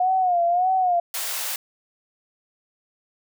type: tone with vibrato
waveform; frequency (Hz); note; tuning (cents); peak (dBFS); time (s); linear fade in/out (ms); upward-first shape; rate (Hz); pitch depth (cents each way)
sine; 720; F#5; -47; -17; 0-1; 5; sine; 1.7; 88
type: high-pass noise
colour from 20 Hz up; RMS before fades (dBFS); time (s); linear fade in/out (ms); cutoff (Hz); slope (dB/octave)
white; -28; 1.14-1.56; 2; 540; 24
effects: none